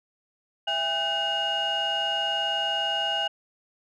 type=tone cluster; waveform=sine; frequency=661 / 809 / 1524 / 2865 Hz; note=E5 / G#5 / G6 / F7; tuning=+5 / -46 / -49 / +44 cents; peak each=-31 / -29 / -32 / -25 dBFS; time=0.67-3.28 s; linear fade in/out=10 ms; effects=tanh soft clip ceiling -19 dBFS